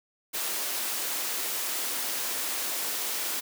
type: high-pass noise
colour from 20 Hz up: white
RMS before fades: -31 dBFS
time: 0.33-3.41 s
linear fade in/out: 20 ms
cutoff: 240 Hz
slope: 24 dB/octave
effects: none